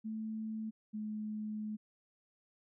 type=tone pair in turn; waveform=sine; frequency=219.1 / 213.7 Hz; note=A3 / G#3; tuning=-7 / +50 cents; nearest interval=unison; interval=43 cents; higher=first; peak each=-37 / -37 dBFS; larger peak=neither; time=0.04-0.71 / 0.93-1.77 s; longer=second; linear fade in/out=20 ms; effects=none